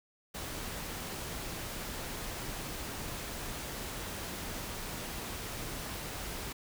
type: noise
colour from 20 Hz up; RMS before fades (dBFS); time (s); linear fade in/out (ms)
pink; -40; 0.34-6.53; 10
effects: none